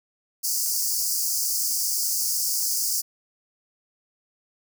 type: high-pass noise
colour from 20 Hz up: pink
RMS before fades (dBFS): -25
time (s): 0.43-3.02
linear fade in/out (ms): 20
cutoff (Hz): 4700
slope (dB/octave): 96
effects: none